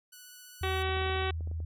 5% pulse tone with vibrato, 1480 Hz, F#6, in tune, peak -38 dBFS, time 0.12-0.83 s, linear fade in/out 10 ms, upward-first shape triangle, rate 15 Hz, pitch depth 14 cents each way
sine tone with pitch glide, 82.2 to 81.07 Hz, E2 to E2, -4 to -28 cents, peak -32 dBFS, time 0.61-1.65 s, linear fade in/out 5 ms, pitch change -24 cents, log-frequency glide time 0.74-0.81 s
harmonic tone, 379.4 Hz, F#4, 43 cents sharp, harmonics 1 / 2 / 3 / 4 / 5 / 6 / 7 / 8 / 9 / 10, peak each -34 / -37 / -39 / -40 / -41 / -42 / -42 / -43 / -44 / -44 dBFS, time 0.63-1.31 s, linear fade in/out 5 ms
clicks, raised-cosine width 2 ms, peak -35 dBFS, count 11, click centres 0.891 / 0.969 / 1.016 / 1.063 / 1.097 / 1.16 / 1.222 / 1.408 / 1.474 / 1.514 / 1.603 s
effects none

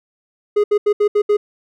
triangle tone bursts at uneven times, 415.3 Hz, G#4, in tune, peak -9 dBFS, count 6, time 0.56-0.64 / 0.71-0.78 / 0.86-0.93 / 1-1.08 / 1.15-1.22 / 1.29-1.37 s, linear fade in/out 10 ms, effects none

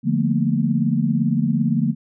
sine chord, Bb major seventh, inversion first, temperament equal with one note detuned, 146.83 / 174.61 / 220 / 237.7 Hz, D3 / F3 / A3 / Bb3, 0 / 0 / 0 / +34 cents, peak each -22 / -23 / -21 / -22 dBFS, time 0.03-1.95 s, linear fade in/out 50 ms, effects none

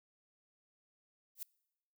violet noise with exponential growth, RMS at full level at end -36 dBFS, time 1.35-1.43 s, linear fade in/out 5 ms, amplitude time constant 17 ms, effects noise-tail reverb RT60 0.9 s tail -25 dB re dry

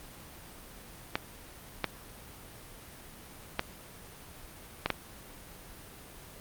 clicks, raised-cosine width 0.3 ms, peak -11 dBFS, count 5, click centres 1.155 / 1.843 / 3.594 / 4.86 / 4.903 s, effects pink hiss -49 dBFS RMS until 6.4 s + Opus 32 kbps

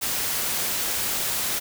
white noise, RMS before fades -26 dBFS, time 0.01-1.6 s, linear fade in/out 20 ms, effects none

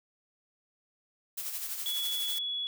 blue noise with tremolo, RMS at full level -35 dBFS, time 1.37-2.39 s, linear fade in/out 10 ms, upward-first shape sine, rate 12 Hz, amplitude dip 45%
sine tone, 3384 Hz, G#7, 32 cents sharp, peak -31 dBFS, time 1.86-2.67 s, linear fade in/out 0 ms
effects none

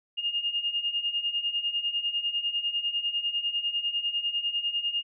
sine beating tone pair, 2828 / 2838 Hz, F7 / F7, +21 / +27 cents, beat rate 10 Hz, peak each -32 / -28 dBFS, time 0.17-5.03 s, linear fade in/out 20 ms, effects none

